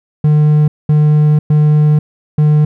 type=tone bursts at uneven times; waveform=triangle; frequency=150.8 Hz; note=D3; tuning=46 cents sharp; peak=-4 dBFS; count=4; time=0.24-0.68 / 0.89-1.39 / 1.5-1.99 / 2.38-2.65 s; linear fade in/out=5 ms; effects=none